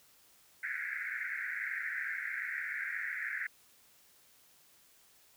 pink band-pass noise, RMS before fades -38 dBFS, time 0.63-3.47 s, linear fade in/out 5 ms, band 1500 to 2200 Hz, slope 96 dB/octave, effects white hiss -64 dBFS RMS until 5.36 s

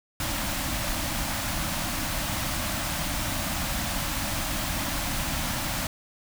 pink band-stop noise, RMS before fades -29 dBFS, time 0.2-5.87 s, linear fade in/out 2 ms, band 330 to 540 Hz, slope 96 dB/octave, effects none

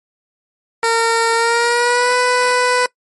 15% pulse tone with pitch glide, 458.4 to 497 Hz, A#4 to B4, -29 to +11 cents, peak -6 dBFS, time 0.83-2.86 s, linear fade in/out 2 ms, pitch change +140 cents, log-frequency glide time 1.34-2.14 s, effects noise-tail reverb RT60 0.1 s tail -22 dB re dry + MP3 48 kbps

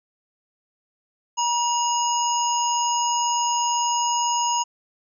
harmonic tone with a mistuned harmonic, 953 Hz, A#5, 38 cents sharp, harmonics 1 / 3 / 5 / 7, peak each -21 / -30 / -35 / -26 dBFS, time 1.37-4.64 s, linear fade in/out 20 ms, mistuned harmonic 5, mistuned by +110 cents, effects none

